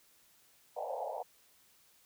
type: band-pass noise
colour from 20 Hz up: white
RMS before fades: -39 dBFS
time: 0.76-1.23 s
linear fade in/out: 10 ms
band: 480 to 900 Hz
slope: 96 dB/octave
effects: white hiss -66 dBFS RMS until 2.05 s

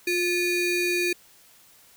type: ring-modulated tone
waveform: square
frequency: 1046.5 Hz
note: C6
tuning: in tune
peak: -20 dBFS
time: 0.07-1.13 s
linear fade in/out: 5 ms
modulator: 1400 Hz
effects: white hiss -55 dBFS RMS until 1.96 s

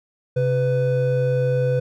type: tone pair together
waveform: triangle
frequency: 132.17 / 499 Hz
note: C3 / B4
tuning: +18 / +18 cents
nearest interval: octave + major seventh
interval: 2300 cents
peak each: -18 dBFS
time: 0.36-1.8 s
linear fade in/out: 10 ms
effects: none

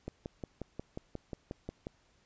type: click train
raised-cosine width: 2 ms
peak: -25 dBFS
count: 11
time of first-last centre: 0.08-1.869 s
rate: 5.59 Hz
effects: pink hiss -69 dBFS RMS until 2.25 s + resampled to 16000 Hz

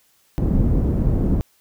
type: low-pass noise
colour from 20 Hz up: pink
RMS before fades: -18 dBFS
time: 0.38-1.41 s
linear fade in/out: 0 ms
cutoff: 260 Hz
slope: 12 dB/octave
effects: white hiss -60 dBFS RMS until 1.6 s

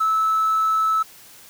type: tone with hard clipping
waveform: sine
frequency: 1305 Hz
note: E6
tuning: 18 cents flat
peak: -17 dBFS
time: 0-1.03 s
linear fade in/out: 10 ms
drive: 1 dB
effects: white hiss -46 dBFS RMS until 1.49 s

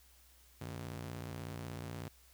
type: ring-modulated tone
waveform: sawtooth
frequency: 121.6 Hz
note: B2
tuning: 26 cents flat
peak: -35 dBFS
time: 0.61-2.08 s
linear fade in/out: 0 ms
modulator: 28.2 Hz
effects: added 62 Hz sine -64 dBFS peak until 2.33 s + white hiss -65 dBFS RMS until 2.33 s

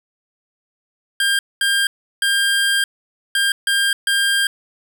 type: tone bursts at uneven times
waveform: 25% pulse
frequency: 1600 Hz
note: G6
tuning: 35 cents sharp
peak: -11 dBFS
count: 6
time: 1.2-1.39 / 1.61-1.87 / 2.22-2.84 / 3.35-3.52 / 3.67-3.93 / 4.07-4.47 s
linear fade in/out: 2 ms
effects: none

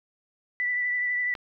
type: tone with vibrato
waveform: sine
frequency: 1974 Hz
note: B6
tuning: 1 cent flat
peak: -24 dBFS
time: 0.6-1.34 s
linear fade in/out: 0 ms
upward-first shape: triangle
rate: 12 Hz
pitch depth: 21 cents each way
type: click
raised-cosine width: 0.3 ms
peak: -22 dBFS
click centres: 1.352 s
effects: none

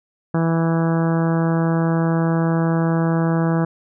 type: harmonic tone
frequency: 164.81 Hz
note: E3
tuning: in tune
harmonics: 1 / 2 / 3 / 4 / 5 / 6 / 7 / 8 / 9 / 10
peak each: -17 / -23 / -27 / -29 / -31 / -33 / -34 / -35 / -36 / -37 dBFS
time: 0.34-3.65 s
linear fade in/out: 5 ms
effects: none

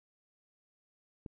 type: click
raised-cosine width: 3 ms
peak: -30 dBFS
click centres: 1.262 s
effects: none

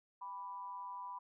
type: tone with amplitude modulation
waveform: sine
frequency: 987.8 Hz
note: B5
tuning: in tune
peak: -40 dBFS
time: 0.21-1.19 s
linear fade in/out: 10 ms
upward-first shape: sine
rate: 183 Hz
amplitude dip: 60%
effects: none

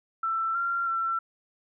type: tone with pitch steps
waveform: sine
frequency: 1334 / 1379 / 1347 Hz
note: E6 / F6 / E6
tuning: +20 / -22 / +37 cents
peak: -25 dBFS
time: 0.23-1.19 s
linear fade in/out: 5 ms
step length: 320 ms
effects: none

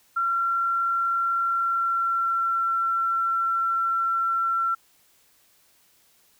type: tone with pitch glide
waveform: sine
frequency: 1366 to 1353.4 Hz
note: F6 to E6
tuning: -39 to +45 cents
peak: -21 dBFS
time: 0.16-4.75 s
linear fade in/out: 10 ms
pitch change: -16 cents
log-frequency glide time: 1.42-2.69 s
effects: white hiss -61 dBFS RMS until 6.39 s

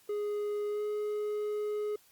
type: tone with pitch glide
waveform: triangle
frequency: 415.3 to 419.9 Hz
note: G#4 to G#4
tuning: 0 to +19 cents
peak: -29 dBFS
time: 0.09-1.96 s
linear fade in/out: 5 ms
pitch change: +19 cents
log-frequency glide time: 0.69-0.82 s
effects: white hiss -63 dBFS RMS until 2.11 s + Opus 48 kbps

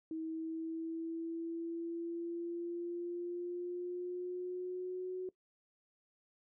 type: exponential sweep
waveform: sine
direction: up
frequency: 320 to 370 Hz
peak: -37 dBFS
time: 0.11-5.29 s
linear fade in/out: 2 ms
effects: noise-tail reverb RT60 0.1 s tail -20 dB re dry

